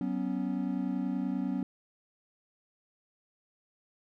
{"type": "chord", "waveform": "triangle", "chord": "F# suspended fourth", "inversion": "none", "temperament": "equal with one note detuned", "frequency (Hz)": [188.12, 246.9, 277.2], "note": ["F#3", "B3", "C#4"], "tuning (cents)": [29, 0, 0], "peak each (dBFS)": -32, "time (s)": [0.01, 1.63], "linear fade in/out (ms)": 2, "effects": []}